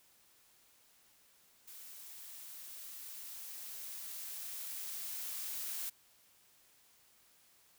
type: noise with level ramp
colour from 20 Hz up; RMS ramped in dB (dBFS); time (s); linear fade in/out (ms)
blue; -52 to -40; 1.67-5.9; 10
effects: white hiss -67 dBFS RMS until 7.78 s